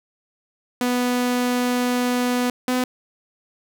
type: tone pair in turn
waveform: sawtooth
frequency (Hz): 246.9 / 252.1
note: B3 / B3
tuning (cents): 0 / +36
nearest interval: unison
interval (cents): 36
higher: second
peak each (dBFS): -15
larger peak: neither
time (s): 0.81-2.5 / 2.68-2.84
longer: first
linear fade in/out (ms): 2
effects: none